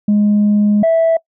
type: tone pair in turn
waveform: sine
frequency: 207.7 / 656.7 Hz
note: G#3 / E5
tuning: 0 / -7 cents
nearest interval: octave + minor sixth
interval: 1993 cents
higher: second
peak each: -7 dBFS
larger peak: neither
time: 0.08-0.83 / 0.83-1.17 s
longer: first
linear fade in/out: 5 ms
effects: noise-tail reverb RT60 0.1 s tail -24 dB re dry + tanh soft clip ceiling -7 dBFS